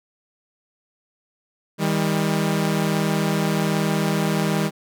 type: tone pair together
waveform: sawtooth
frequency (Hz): 158.74 / 200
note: D#3 / G3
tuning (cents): +35 / +35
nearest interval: major third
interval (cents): 400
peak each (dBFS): -18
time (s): 1.78-4.71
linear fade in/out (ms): 50
effects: none